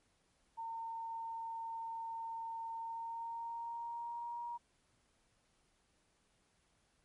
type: tone with pitch glide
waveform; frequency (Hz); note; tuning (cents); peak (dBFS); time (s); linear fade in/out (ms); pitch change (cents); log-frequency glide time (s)
sine; 911 to 948.6; A#5 to A#5; -40 to +30; -40; 0.57-4.58; 20; +70; 2.76-4.45
effects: pink hiss -75 dBFS RMS until 7.04 s + MP3 48 kbps